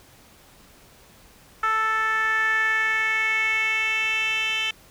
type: tone with band-pass filter sweep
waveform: 10% pulse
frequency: 440 Hz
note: A4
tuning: in tune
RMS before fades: -23 dBFS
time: 1.63-4.71 s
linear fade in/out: 5 ms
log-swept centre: 1400 to 3000 Hz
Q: 4.5
effects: pink hiss -52 dBFS RMS until 4.9 s